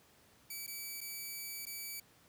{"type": "tone with dropouts", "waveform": "5% pulse", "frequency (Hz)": 2300, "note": "D7", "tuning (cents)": -37, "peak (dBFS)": -32, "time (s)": [0.5, 2], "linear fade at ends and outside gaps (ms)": 5, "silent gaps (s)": [[0.666, 0.676], [1.007, 1.012], [1.655, 1.666]], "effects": ["pink hiss -65 dBFS RMS until 2.28 s", "high-pass 80 Hz 12 dB/octave"]}